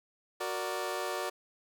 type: chord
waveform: 20% pulse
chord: Gb augmented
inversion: none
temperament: equal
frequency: 370 / 466.2 / 587.3 Hz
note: Gb4 / Bb4 / D5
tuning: 0 / 0 / 0 cents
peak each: -32 / -34 / -32 dBFS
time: 0.4-1.3 s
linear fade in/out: 10 ms
effects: none